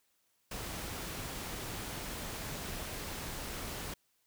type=noise; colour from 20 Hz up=pink; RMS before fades=-41 dBFS; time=0.51-3.94 s; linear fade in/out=5 ms; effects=white hiss -75 dBFS RMS until 4.26 s